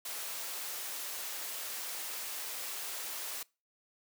white high-pass noise, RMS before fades -40 dBFS, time 0.05-3.43 s, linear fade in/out 5 ms, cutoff 440 Hz, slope 12 dB/octave, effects noise-tail reverb RT60 0.3 s tail -24 dB re dry

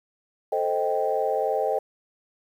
sine chord, A half-diminished seventh, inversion none, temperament equal, 440 / 523.3 / 622.3 / 784 Hz, A4 / C5 / Eb5 / G5, 0 / 0 / 0 / 0 cents, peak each -27 dBFS, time 0.52-1.79 s, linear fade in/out 5 ms, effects tanh soft clip ceiling -11 dBFS + 9-bit

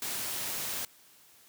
white noise, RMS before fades -35 dBFS, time 0.02-0.85 s, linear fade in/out 2 ms, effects white hiss -59 dBFS RMS until 1.48 s + high-pass 80 Hz 12 dB/octave

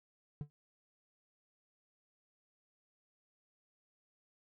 triangle tone with exponential decay, 146.83 Hz, D3, in tune, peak -32 dBFS, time 0.41-0.5 s, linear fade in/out 0 ms, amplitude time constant 18 ms, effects none

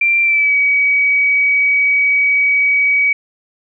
sine tone with pitch glide, 2362 to 2268 Hz, D7 to C#7, +9 to +39 cents, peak -10 dBFS, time 0.01-3.13 s, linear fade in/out 5 ms, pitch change -70 cents, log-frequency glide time 0.22-0.55 s, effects none

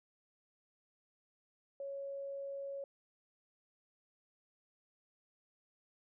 sine tone, 554.4 Hz, C#5, in tune, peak -40 dBFS, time 1.8-2.84 s, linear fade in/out 2 ms, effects none

